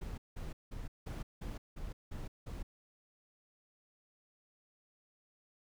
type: noise bursts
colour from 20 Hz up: brown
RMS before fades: -42 dBFS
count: 8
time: 0.01-2.63 s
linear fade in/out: 10 ms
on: 170 ms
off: 180 ms
effects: none